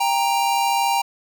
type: tone pair together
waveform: square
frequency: 793 / 933.3 Hz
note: G5 / A#5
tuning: +20 / +2 cents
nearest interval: minor third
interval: 282 cents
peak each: -21 dBFS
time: 0-1.02 s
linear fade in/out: 10 ms
effects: none